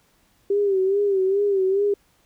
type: tone with vibrato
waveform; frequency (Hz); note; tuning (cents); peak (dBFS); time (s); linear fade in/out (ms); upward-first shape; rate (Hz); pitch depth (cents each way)
sine; 392.6; G4; +3; -17; 0.5-1.94; 5; sine; 2.4; 76
effects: pink hiss -62 dBFS RMS until 2.25 s